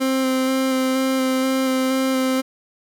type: tone with vibrato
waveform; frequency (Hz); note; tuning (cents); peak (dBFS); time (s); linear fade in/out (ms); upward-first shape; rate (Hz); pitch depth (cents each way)
30% pulse; 262.2; C4; +4; -15; 0-2.42; 20; square; 2.1; 10
effects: none